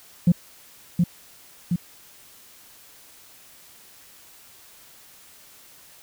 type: tone with echo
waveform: sine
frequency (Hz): 174.2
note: F3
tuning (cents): -4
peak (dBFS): -10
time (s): 0.27-0.32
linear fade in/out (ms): 5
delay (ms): 720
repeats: 2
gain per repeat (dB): -4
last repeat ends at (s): 1.76
effects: tanh soft clip ceiling -10 dBFS + white hiss -50 dBFS RMS until 6.02 s